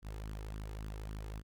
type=tone with flanger; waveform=sawtooth; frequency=52.7 Hz; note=G#1; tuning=26 cents sharp; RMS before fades=-43 dBFS; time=0.02-1.43 s; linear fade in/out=50 ms; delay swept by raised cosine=0.61 to 2.41 ms; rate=3.6 Hz; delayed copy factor=+0.6; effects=none